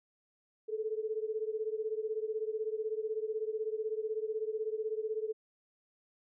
sine beating tone pair, 430.4 / 446.4 Hz, A4 / A4, -38 / +25 cents, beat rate 16 Hz, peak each -35 / -37 dBFS, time 0.68-5.33 s, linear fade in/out 20 ms, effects none

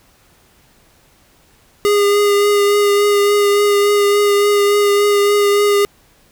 square tone with vibrato, 408.6 Hz, G#4, 28 cents flat, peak -11 dBFS, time 1.85-5.85 s, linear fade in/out 0 ms, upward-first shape triangle, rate 3.5 Hz, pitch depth 20 cents each way, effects pink hiss -52 dBFS RMS until 6.31 s

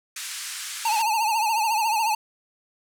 white band-pass noise, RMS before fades -34 dBFS, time 0.16-1.02 s, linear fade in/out 5 ms, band 1300 to 10000 Hz, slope 24 dB/octave
square tone with vibrato, 880 Hz, A5, in tune, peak -21 dBFS, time 0.85-2.15 s, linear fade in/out 5 ms, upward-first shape triangle, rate 14 Hz, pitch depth 110 cents each way
effects none

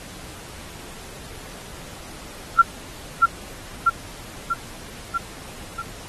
sine tone with echo, 1368 Hz, F6, 36 cents flat, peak -6 dBFS, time 2.58-2.62 s, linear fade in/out 10 ms, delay 640 ms, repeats 5, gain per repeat -3 dB, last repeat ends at 5.82 s, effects pink hiss -40 dBFS RMS until 6.08 s + AAC 32 kbps

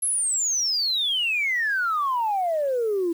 sine exponential sweep, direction down, 11260 to 327.4 Hz, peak -20 dBFS, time 0.02-3.13 s, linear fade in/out 10 ms, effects tanh soft clip ceiling -17 dBFS + 8-bit

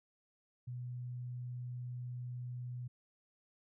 sine tone, 123.47 Hz, B2, in tune, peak -40 dBFS, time 0.67-2.88 s, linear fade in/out 10 ms, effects none

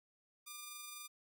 5% pulse tone with amplitude modulation, 1200 Hz, D6, 37 cents sharp, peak -34 dBFS, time 0.46-1.08 s, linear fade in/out 20 ms, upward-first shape sine, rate 24 Hz, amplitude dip 30%, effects none

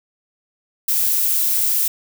violet noise, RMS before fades -18 dBFS, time 0.88-1.88 s, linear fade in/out 5 ms, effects none

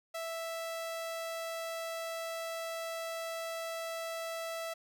sawtooth tone, 659.3 Hz, E5, in tune, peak -33 dBFS, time 0.14-4.74 s, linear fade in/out 10 ms, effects none

